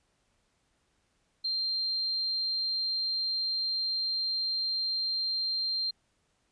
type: tone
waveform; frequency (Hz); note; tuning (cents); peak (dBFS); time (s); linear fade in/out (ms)
sine; 4171; C8; -6; -28; 1.44-5.91; 10
effects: pink hiss -73 dBFS RMS until 6.51 s + resampled to 22050 Hz